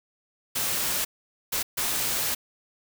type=noise bursts at uneven times; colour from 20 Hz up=white; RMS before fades=-27 dBFS; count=3; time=0.55-1.05 / 1.52-1.63 / 1.77-2.35 s; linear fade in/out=10 ms; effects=none